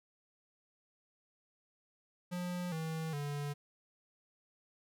square tone with pitch steps, 178.1 / 160.51 / 144.66 Hz, F3 / E3 / D3, +34 / -46 / -26 cents, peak -37 dBFS, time 2.31-3.54 s, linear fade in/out 20 ms, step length 410 ms, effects none

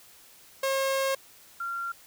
sawtooth / sine tone pair in turn, 539 / 1379.5 Hz, C#5 / F6, -49 / -22 cents, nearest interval octave + major third, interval 1627 cents, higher second, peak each -21 / -30 dBFS, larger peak first, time 0.63-1.15 / 1.6-1.92 s, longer first, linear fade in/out 5 ms, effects white hiss -54 dBFS RMS until 2.06 s

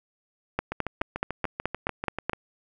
two click trains, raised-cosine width 0.5 ms, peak -15 / -10 dBFS, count 12 / 9, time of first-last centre 0.72-2.333 / 0.59-2.296 s, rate 6.82 / 4.69 Hz, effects none

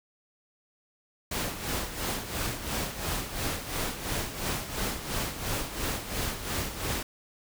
pink noise with tremolo, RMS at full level -30 dBFS, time 1.31-7.03 s, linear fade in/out 5 ms, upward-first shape sine, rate 2.9 Hz, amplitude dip 65%, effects none

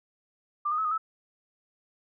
sine tone with pitch steps, 1186 / 1233 / 1294 / 1236 / 1307 Hz, D6 / D#6 / E6 / D#6 / E6, +17 / -16 / -32 / -12 / -15 cents, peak -25 dBFS, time 0.65-0.98 s, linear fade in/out 10 ms, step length 66 ms, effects none

